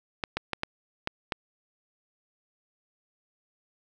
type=clicks; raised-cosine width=0.3 ms; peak=-12 dBFS; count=6; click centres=0.238 / 0.37 / 0.533 / 0.634 / 1.074 / 1.322 s; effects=none